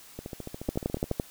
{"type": "two click trains", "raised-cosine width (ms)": 2, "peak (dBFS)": [-13, -23], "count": [7, 14], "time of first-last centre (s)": [[0.69, 1.198], [0.19, 1.112]], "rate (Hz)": [11.8, 14.1], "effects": ["white hiss -51 dBFS RMS until 1.3 s"]}